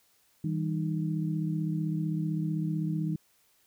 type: tone cluster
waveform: sine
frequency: 160.4 / 196.1 / 308.3 Hz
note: E3 / G3 / D#4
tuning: -47 / +1 / -16 cents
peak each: -29 / -35 / -35 dBFS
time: 0.44-3.16 s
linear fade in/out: 5 ms
effects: white hiss -67 dBFS RMS until 3.66 s